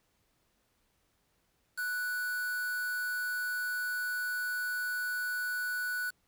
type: tone with quantisation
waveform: triangle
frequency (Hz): 1480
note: F#6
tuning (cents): 0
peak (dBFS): -30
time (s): 1.77-6.11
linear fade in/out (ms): 20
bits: 7
effects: pink hiss -74 dBFS RMS until 6.27 s